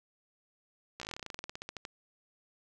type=slowing click train; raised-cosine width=0.2 ms; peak=-23 dBFS; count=22; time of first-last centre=1-1.851 s; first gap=15 ms; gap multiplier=1.09; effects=none